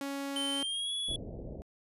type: tone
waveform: sawtooth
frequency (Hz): 278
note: C#4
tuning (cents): +5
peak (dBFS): -31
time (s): 0.01-0.63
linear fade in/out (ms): 2
type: tone with pitch glide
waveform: square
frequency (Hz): 3083 to 3382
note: G7 to G#7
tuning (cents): -29 to +31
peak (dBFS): -33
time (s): 0.36-1.16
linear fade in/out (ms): 2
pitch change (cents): +160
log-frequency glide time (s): 0.54-0.93
type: low-pass noise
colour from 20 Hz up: pink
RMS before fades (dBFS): -42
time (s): 1.08-1.62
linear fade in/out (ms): 0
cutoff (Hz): 650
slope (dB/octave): 48
effects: resampled to 32000 Hz